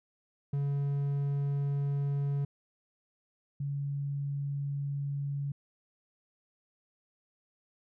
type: tone pair in turn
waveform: triangle / sine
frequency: 141.2 / 141.2 Hz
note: C#3 / C#3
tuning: +32 / +32 cents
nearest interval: unison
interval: 0 cents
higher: neither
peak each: -26 / -31 dBFS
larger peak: first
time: 0.53-2.45 / 3.6-5.52 s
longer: neither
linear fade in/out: 5 ms
effects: none